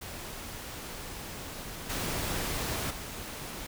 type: noise with level steps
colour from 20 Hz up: pink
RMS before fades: -41 / -33 / -40 dBFS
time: 0.01-3.67 s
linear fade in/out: 10 ms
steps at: 1.89 / 2.9 s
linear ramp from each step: 10 ms
effects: none